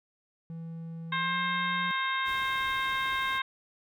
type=tone with pitch glide; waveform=triangle; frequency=164.81 to 177.66 Hz; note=E3 to F3; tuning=0 to +30 cents; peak=-35 dBFS; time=0.5-1.91 s; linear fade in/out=0 ms; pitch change=+130 cents; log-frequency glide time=1.14-1.37 s
type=harmonic tone; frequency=530 Hz; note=C5; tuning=22 cents sharp; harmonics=2 / 3 / 4 / 5 / 6 / 7; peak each=-31 / -33 / -34 / -43 / -42 / -37 dBFS; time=1.12-3.42 s; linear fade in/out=5 ms
type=noise; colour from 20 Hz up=pink; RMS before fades=-48 dBFS; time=2.24-3.41 s; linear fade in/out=50 ms
effects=none